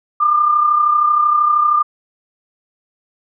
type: tone pair together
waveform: sine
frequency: 1197.1 / 1230 Hz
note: D6 / D#6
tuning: +33 / -20 cents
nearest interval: unison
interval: 47 cents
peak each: -11 / -20 dBFS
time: 0.2-1.83 s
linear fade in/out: 10 ms
effects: none